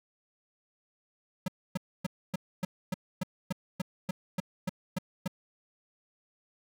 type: tone bursts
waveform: square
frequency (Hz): 184.4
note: F#3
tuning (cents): -6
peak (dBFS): -29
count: 14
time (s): 1.46-5.278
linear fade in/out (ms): 5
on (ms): 22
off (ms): 270
effects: none